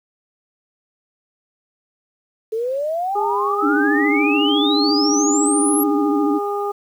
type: exponential sweep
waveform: sine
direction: up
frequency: 431.1 to 11730 Hz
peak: -19 dBFS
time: 2.52-5.84 s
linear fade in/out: 10 ms
type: harmonic tone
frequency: 407.1 Hz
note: G#4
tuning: 35 cents flat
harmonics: 1 / 2 / 3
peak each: -22 / -25 / -27 dBFS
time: 3.15-6.72 s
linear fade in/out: 10 ms
type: tone with vibrato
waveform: sine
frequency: 296.3 Hz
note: D4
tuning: 15 cents sharp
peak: -16 dBFS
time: 3.62-6.39 s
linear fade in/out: 20 ms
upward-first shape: sine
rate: 14 Hz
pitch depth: 88 cents each way
effects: 8-bit